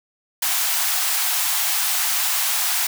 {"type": "high-pass noise", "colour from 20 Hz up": "white", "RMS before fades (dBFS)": -21, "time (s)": [0.42, 2.87], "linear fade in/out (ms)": 5, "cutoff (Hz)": 670, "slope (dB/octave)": 96, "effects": []}